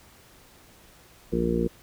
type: harmonic tone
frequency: 58.27 Hz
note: A#1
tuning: in tune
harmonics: 1 / 2 / 3 / 4 / 5 / 6 / 7 / 8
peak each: -32 / -39 / -28 / -29 / -37 / -28 / -36 / -29 dBFS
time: 1.32-1.68 s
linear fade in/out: 10 ms
effects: pink hiss -54 dBFS RMS until 1.82 s